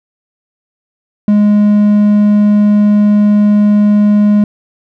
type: tone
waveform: triangle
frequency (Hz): 207.7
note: G#3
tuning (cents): 0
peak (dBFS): -3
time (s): 1.28-4.44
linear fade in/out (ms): 2
effects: none